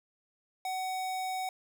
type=tone; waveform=square; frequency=750 Hz; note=F#5; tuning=23 cents sharp; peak=-33 dBFS; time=0.65-1.49 s; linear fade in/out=2 ms; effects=none